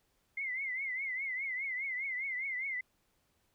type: tone with vibrato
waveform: sine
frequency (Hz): 2093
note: C7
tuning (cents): 0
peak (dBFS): -34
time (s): 0.37-2.81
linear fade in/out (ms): 5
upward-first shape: triangle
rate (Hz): 4.9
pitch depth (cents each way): 120
effects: pink hiss -75 dBFS RMS until 3.54 s